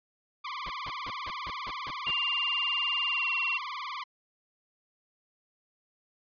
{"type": "tone with vibrato", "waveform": "sawtooth", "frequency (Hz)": 1098, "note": "C#6", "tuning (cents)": -17, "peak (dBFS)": -31, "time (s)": [0.44, 4.04], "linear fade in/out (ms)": 10, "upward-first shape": "triangle", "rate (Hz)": 20, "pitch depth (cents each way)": 200}
{"type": "noise bursts", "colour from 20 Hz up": "pink", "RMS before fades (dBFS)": -42, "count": 8, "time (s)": [0.66, 2.108], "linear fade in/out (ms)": 2, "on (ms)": 41, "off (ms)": 160}
{"type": "tone with pitch glide", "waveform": "sine", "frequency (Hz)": [2794, 2743], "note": ["F7", "F7"], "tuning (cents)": [0, -32], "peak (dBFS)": -27, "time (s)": [2.06, 3.58], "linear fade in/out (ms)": 10, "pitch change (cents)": -32, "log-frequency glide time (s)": [3.07, 3.28]}
{"effects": ["resampled to 11025 Hz"]}